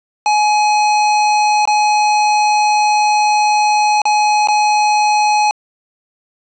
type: tone with dropouts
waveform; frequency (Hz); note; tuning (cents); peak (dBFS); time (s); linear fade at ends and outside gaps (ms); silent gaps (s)
square; 842; G#5; +24; -11; 0.26-5.51; 1; 1.654-1.675 / 4.018-4.054 / 4.473-4.485
effects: resampled to 16000 Hz + 8-bit